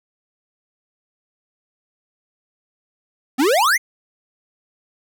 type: exponential sweep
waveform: square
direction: up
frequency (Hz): 240.5 to 2217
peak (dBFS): -14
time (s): 3.38-3.78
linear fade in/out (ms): 20
effects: none